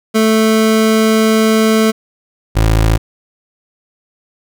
25% pulse tone pair in turn, 220 / 54.68 Hz, A3 / A1, 0 / -10 cents, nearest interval 2 octaves, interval 2410 cents, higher first, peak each -5 dBFS, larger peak neither, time 0.14-1.92 / 2.55-2.98 s, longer first, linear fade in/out 20 ms, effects none

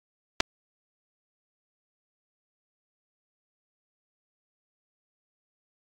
clicks, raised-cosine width 0.2 ms, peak -4 dBFS, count 2, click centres 0.403 / 0.406 s, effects AAC 64 kbps

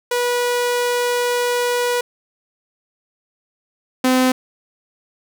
sawtooth tone pair in turn, 487.1 / 256.5 Hz, B4 / C4, -24 / -34 cents, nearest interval major seventh, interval 1110 cents, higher first, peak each -13 / -9 dBFS, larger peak second, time 0.11-2.01 / 4.04-4.32 s, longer first, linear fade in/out 5 ms, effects none

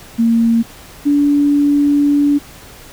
sine tone pair in turn, 230 / 288.2 Hz, A#3 / D4, -23 / -33 cents, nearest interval major third, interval 390 cents, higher second, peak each -9 dBFS, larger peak neither, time 0.18-0.63 / 1.05-2.39 s, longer second, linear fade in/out 20 ms, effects pink hiss -38 dBFS RMS until 2.92 s

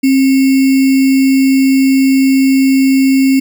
sine tone with sample-and-hold, 267.2 Hz, C4, 36 cents sharp, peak -6 dBFS, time 0.03-3.4 s, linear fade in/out 10 ms, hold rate 2450 Hz, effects none

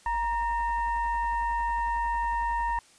sine tone with frequency modulation, 939 Hz, A#5, 12 cents sharp, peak -25 dBFS, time 0.06-2.79 s, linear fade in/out 2 ms, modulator 889 Hz, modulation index 0.64, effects white hiss -57 dBFS RMS until 2.98 s + resampled to 22050 Hz

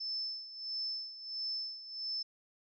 sine tone with tremolo, 5270 Hz, E8, 1 cent flat, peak -34 dBFS, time 0-2.23 s, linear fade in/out 10 ms, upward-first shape sine, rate 1.5 Hz, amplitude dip 75%, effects none

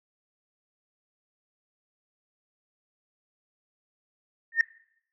sine tone with exponential growth, 1826 Hz, A#6, 36 cents flat, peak -12 dBFS, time 4.52-4.61 s, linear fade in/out 2 ms, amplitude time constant 18 ms, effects noise-tail reverb RT60 0.7 s tail -22 dB re dry + tanh soft clip ceiling -12 dBFS

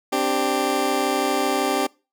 20% pulse chord, C suspended second, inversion none, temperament just, 261.6 / 294.3 / 392.4 Hz, C4 / D4 / G4, 0 / +4 / +2 cents, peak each -21 / -20 / -19 dBFS, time 0.12-1.87 s, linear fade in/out 10 ms, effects noise-tail reverb RT60 0.3 s tail -24 dB re dry

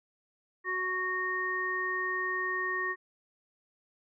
harmonic tone, 370 Hz, F#4, in tune, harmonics 1 / 3 / 5, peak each -38 / -35 / -31 dBFS, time 0.64-2.96 s, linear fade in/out 50 ms, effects none

